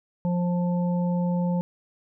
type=harmonic tone; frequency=176.3 Hz; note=F3; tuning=17 cents sharp; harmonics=1 / 3 / 5; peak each=-22 / -32 / -36 dBFS; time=0.25-1.61 s; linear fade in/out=0 ms; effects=none